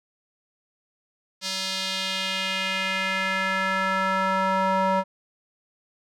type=tone with band-pass filter sweep; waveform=square; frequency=190.2 Hz; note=F#3; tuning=48 cents sharp; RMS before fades=-25 dBFS; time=1.41-5.04 s; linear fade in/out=50 ms; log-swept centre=4800 to 860 Hz; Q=1.9; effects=none